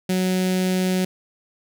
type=tone with notch filter; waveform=sawtooth; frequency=185 Hz; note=F#3; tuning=in tune; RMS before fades=-21 dBFS; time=0.09-1.05 s; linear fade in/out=5 ms; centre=1100 Hz; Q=0.89; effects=none